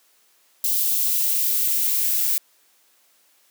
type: noise with high-pass filter sweep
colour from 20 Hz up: violet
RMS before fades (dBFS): -21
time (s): 0.64-2.38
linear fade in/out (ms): 2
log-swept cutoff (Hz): 3300 to 1600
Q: 1.2
effects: white hiss -60 dBFS RMS until 3.5 s + high-pass 300 Hz 12 dB/octave